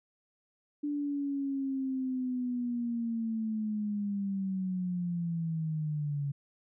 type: linear sweep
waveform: sine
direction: down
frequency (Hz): 293.7 to 140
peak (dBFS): -30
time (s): 0.83-6.32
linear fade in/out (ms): 10
effects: none